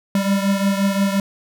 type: beating tone pair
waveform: square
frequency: 196 / 201.7 Hz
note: G3 / G3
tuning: 0 / +50 cents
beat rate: 5.7 Hz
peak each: -18 / -23 dBFS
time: 0.15-1.2 s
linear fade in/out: 2 ms
effects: none